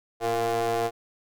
35% pulse ring-modulated tone, 116.54 Hz, A#2, in tune, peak -19 dBFS, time 0.2-0.91 s, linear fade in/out 50 ms, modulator 579 Hz, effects none

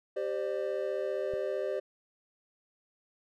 triangle chord, G suspended fourth, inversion none, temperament equal with one note detuned, 392 / 523.3 / 598.6 Hz, G4 / C5 / D5, 0 / 0 / +33 cents, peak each -33 dBFS, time 0.16-1.8 s, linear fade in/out 10 ms
click, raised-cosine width 5 ms, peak -35 dBFS, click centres 1.337 s
effects none

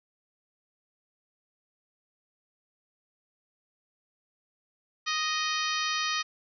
harmonic tone with a mistuned harmonic, 622.3 Hz, D#5, in tune, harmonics 2 / 3 / 4 / 5 / 6 / 7 / 8 / 9, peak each -32 / -34 / -35 / -36 / -37 / -37 / -38 / -39 dBFS, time 5.06-6.23 s, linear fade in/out 20 ms, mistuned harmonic 9, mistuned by +62 cents, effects none

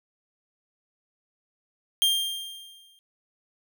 45% pulse tone with exponential decay, 3193 Hz, G7, 31 cents sharp, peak -17 dBFS, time 2.02-2.99 s, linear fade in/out 0 ms, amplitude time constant 210 ms, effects none

